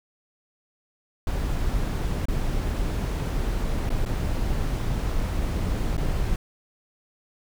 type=noise with dropouts; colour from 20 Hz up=brown; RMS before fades=-25 dBFS; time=1.27-6.36 s; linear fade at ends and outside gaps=2 ms; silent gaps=2.255-2.284 / 3.893-3.902 / 4.052-4.06 / 5.968-5.978 s; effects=none